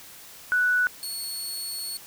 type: tone pair in turn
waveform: sine / 20% pulse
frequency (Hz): 1480 / 4388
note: F#6 / C#8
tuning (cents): 0 / -18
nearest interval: octave + perfect fifth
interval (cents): 1882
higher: second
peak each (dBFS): -19 / -25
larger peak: first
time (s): 0.52-0.87 / 1.03-1.97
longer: second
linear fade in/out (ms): 0
effects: white hiss -46 dBFS RMS until 2.06 s